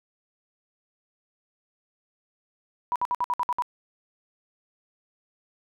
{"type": "tone bursts", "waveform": "sine", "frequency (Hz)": 979, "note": "B5", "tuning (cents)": -15, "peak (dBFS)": -22, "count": 8, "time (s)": [2.92, 3.622], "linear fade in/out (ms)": 0, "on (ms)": 37, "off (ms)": 58, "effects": []}